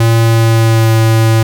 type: tone with pitch glide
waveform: square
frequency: 114.4 to 112.24 Hz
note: A#2 to A2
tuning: -32 to +35 cents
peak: -7 dBFS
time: 0-1.43 s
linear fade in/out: 5 ms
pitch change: -33 cents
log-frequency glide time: 0.16-1 s
effects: none